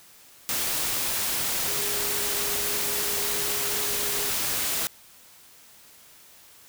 sine tone in noise, 411.2 Hz, G#4, 17 cents flat, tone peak -37 dBFS, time 1.68-4.3 s, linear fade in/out 0 ms, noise white, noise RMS -27 dBFS, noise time 0.49-4.87 s, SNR -13 dB, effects white hiss -52 dBFS RMS until 6.68 s

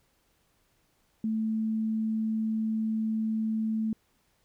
sine tone, 220 Hz, A3, in tune, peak -26 dBFS, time 1.24-3.93 s, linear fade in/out 2 ms, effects pink hiss -70 dBFS RMS until 4.44 s

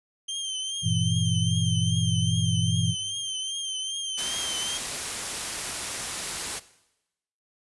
sawtooth tone with vibrato, 3136 Hz, G7, in tune, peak -26 dBFS, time 0.28-4.78 s, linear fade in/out 10 ms, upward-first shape triangle, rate 2.5 Hz, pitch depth 63 cents each way
sine chord, E diminished, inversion first, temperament just, 98.89 / 118.67 / 164.81 Hz, G2 / Bb2 / E3, +16 / +31 / 0 cents, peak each -27 dBFS, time 0.82-2.95 s, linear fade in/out 50 ms
white noise, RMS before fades -31 dBFS, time 4.17-6.6 s, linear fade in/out 20 ms
effects noise-tail reverb RT60 0.9 s tail -17 dB re dry + resampled to 24000 Hz

